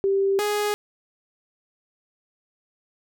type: tone pair in turn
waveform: sine / sawtooth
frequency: 392 / 415.9 Hz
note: G4 / G#4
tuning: 0 / +2 cents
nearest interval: minor second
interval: 102 cents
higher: second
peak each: -18 / -18 dBFS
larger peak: neither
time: 0.04-0.39 / 0.39-0.74 s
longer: neither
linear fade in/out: 0 ms
effects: none